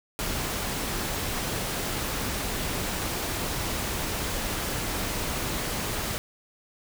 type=noise; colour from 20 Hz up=pink; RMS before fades=-30 dBFS; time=0.19-6.18 s; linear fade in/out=0 ms; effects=none